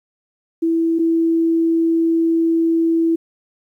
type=tone pair in turn; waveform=sine; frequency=329.6 / 329.6 Hz; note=E4 / E4; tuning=0 / 0 cents; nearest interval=unison; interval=0 cents; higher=neither; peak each=-14 / -13 dBFS; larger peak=second; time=0.62-0.99 / 0.99-3.16 s; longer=second; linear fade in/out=10 ms; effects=9-bit